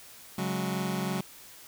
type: chord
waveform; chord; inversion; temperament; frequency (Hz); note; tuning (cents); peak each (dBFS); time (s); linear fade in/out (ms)
sawtooth; C# suspended fourth; none; just; 138.59 / 184.79 / 207.9; C#3 / F#3 / G#3; 0 / -2 / +2; -32 / -27 / -30; 0.38-1.21; 5
effects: white hiss -50 dBFS RMS until 1.67 s